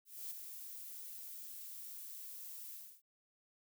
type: noise with ADSR envelope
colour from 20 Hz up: violet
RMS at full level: -43 dBFS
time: 0.05-3.02 s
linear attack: 260 ms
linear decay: 7 ms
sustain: -6 dB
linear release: 280 ms
effects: none